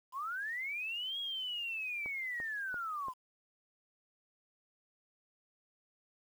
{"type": "linear two-way sweep", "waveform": "sine", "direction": "up then down", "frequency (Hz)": [987.8, 3322, 987.8], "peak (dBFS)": -36, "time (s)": [0.12, 3.14], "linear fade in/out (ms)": 50, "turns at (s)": 1.19}
{"type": "click train", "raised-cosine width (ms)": 1, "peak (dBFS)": -33, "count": 4, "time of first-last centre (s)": [2.06, 3.084], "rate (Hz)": 2.93}
{"effects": ["10-bit"]}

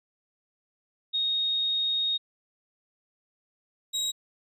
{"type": "tone pair in turn", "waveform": ["sine", "30% pulse"], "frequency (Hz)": [3729, 3818], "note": ["A#7", "A#7"], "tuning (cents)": [0, 41], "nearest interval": "unison", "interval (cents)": 41, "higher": "second", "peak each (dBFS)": -24, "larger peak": "neither", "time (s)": [[1.13, 2.18], [3.93, 4.12]], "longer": "first", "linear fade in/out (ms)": 20, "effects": ["resampled to 32000 Hz"]}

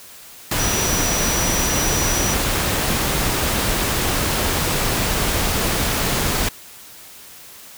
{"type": "tone in noise", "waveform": "sine", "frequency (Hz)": 5860, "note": "F#8", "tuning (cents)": -18, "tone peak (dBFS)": -23, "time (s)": [0.59, 2.34], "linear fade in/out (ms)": 5, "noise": "pink", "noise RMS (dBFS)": -20, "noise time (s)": [0.51, 6.49], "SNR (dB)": -6, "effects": ["white hiss -41 dBFS RMS until 7.77 s"]}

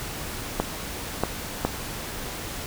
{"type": "clicks", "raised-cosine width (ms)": 1, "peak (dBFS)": -7, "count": 3, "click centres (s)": [0.6, 1.236, 1.65], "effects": ["pink hiss -34 dBFS RMS until 2.66 s"]}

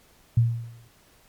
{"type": "tone with exponential decay", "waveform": "sine", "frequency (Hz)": 116.54, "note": "A#2", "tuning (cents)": 0, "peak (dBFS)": -13, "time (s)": [0.37, 0.88], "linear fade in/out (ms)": 5, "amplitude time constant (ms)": 110, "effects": ["pink hiss -58 dBFS RMS until 1.28 s", "MP3 96 kbps"]}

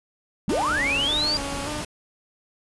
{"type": "linear sweep", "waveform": "sine", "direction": "up", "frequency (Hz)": [150, 4837], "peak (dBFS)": -21, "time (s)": [0.48, 1.37], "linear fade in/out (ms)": 0}
{"type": "noise", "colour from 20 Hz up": "pink", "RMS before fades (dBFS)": -32, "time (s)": [0.49, 1.85], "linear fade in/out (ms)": 5}
{"type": "tone with vibrato", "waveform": "15% pulse", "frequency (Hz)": 290, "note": "D4", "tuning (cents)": -22, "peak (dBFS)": -24, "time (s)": [0.49, 1.81], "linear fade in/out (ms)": 5, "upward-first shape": "square", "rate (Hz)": 1.7, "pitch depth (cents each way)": 61}
{"effects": ["resampled to 24000 Hz"]}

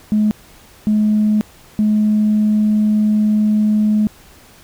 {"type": "tone bursts at uneven times", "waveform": "sine", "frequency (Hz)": 212.5, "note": "G#3", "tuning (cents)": 40, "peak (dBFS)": -10, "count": 3, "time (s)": [[0.12, 0.31], [0.87, 1.41], [1.79, 4.07]], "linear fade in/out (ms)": 0, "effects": ["tanh soft clip ceiling -7 dBFS", "pink hiss -45 dBFS RMS until 4.63 s"]}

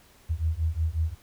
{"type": "beating tone pair", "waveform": "sine", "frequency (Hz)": [77.78, 83.28], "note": ["D#2", "E2"], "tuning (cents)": [0, 18], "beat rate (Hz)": 5.5, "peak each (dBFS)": -27, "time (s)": [0.29, 1.15], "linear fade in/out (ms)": 20, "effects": ["pink hiss -57 dBFS RMS until 1.22 s"]}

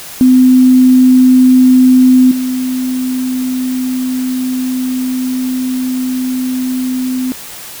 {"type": "tone with level steps", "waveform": "sine", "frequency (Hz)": 255.3, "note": "C4", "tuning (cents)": -42, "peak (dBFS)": [-3, -13], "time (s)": [0.21, 7.32], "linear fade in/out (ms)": 0, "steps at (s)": 2.31, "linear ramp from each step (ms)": 5, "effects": ["white hiss -29 dBFS RMS until 7.8 s"]}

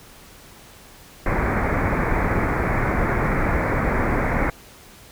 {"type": "low-pass noise", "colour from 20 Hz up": "pink", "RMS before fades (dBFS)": -21, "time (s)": [1.26, 4.5], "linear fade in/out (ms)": 2, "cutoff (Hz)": 2300, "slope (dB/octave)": 96, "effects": ["pink hiss -46 dBFS RMS until 5.11 s"]}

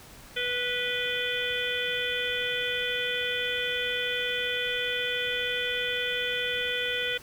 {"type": "harmonic tone with a mistuned harmonic", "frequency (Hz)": 492, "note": "B4", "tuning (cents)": -7, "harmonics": [1, 3, 4, 5, 6, 7], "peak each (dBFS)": [-34, -34, -34, -34, -34, -34], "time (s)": [0.36, 7.18], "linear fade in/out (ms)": 10, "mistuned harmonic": 6, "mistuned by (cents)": 70, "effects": ["pink hiss -49 dBFS RMS until 7.22 s"]}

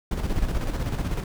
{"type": "noise with tremolo", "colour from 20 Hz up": "brown", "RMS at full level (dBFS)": -24, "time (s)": [0.11, 1.24], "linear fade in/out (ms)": 5, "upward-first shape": "square", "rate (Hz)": 16, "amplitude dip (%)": 50, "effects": []}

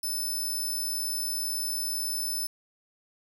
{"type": "tone", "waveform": "10% pulse", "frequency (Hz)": 5274, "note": "E8", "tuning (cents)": 0, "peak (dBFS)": -23, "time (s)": [0.03, 2.47], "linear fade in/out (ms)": 5, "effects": []}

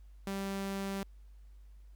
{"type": "tone", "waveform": "sawtooth", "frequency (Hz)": 195.8, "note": "G3", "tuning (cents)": -2, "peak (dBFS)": -31, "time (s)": [0.27, 1.03], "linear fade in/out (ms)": 2, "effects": ["added 50 Hz sine -51 dBFS peak until 1.95 s", "pink hiss -75 dBFS RMS until 1.95 s"]}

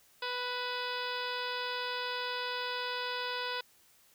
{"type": "harmonic tone with a mistuned harmonic", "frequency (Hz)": 493.9, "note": "B4", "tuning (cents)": 0, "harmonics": [1, 2, 3, 4, 5, 6, 7, 8, 9, 10], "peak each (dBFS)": [-41, -39, -40, -46, -44, -47, -43, -45, -49, -46], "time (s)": [0.22, 3.61], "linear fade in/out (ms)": 5, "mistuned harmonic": 5, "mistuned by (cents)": 41, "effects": ["white hiss -64 dBFS RMS until 4.14 s"]}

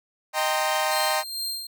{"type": "chord", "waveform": "sawtooth", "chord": "C minor seventh", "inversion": "first", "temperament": "equal with one note detuned", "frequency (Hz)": [622.3, 784, 919, 1046.5], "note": ["Eb5", "G5", "Bb5", "C6"], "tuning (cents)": [0, 0, -25, 0], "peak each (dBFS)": [-23, -23, -25, -26], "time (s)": [0.33, 1.24], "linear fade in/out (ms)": 50}
{"type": "tone with tremolo", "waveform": "sawtooth", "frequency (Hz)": 4186, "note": "C8", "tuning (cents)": 0, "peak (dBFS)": -24, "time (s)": [0.91, 1.67], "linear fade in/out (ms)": 5, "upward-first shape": "sine", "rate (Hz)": 2.3, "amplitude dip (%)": 60}
{"effects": []}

